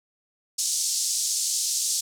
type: band-pass noise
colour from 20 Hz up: white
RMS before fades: -26 dBFS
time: 0.58-2.01 s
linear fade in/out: 10 ms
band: 4800 to 8400 Hz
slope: 24 dB/octave
effects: none